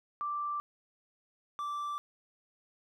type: tone pair in turn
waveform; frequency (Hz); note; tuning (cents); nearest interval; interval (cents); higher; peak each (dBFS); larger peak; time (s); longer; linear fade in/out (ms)
sine / triangle; 1174.7 / 1169.8; D6 / D6; 0 / -7; unison; 7; first; -32 / -32; neither; 0.21-0.6 / 1.59-1.98; neither; 0
effects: none